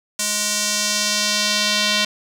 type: tone with band-pass filter sweep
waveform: square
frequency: 209.1 Hz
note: G#3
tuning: 12 cents sharp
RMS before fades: -20 dBFS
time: 0.19-2.05 s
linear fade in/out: 5 ms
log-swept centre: 7600 to 3800 Hz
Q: 1.5
effects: none